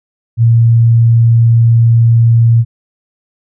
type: tone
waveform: sine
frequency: 115.9 Hz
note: A#2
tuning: 10 cents flat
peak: -4 dBFS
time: 0.37-2.65 s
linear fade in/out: 50 ms
effects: none